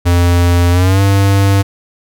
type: tone with pitch glide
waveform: square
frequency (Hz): 87.31 to 98.57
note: F2 to G2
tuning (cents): 0 to +10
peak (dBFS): -8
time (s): 0.05-1.63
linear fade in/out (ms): 20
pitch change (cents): +210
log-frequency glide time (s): 0.71-1.01
effects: none